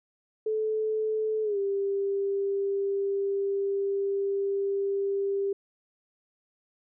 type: tone with pitch glide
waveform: sine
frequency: 434.4 to 396.1 Hz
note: A4 to G4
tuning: -22 to +18 cents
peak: -25 dBFS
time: 0.46-5.53 s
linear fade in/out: 5 ms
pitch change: -160 cents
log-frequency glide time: 1.43-1.58 s
effects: none